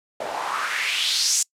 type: noise with band-pass filter sweep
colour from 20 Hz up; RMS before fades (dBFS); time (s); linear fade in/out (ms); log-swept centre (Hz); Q
white; -24; 0.2-1.43; 5; 560 to 7400; 3.2
effects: noise-tail reverb RT60 0.1 s tail -25 dB re dry + low-pass 12000 Hz 12 dB/octave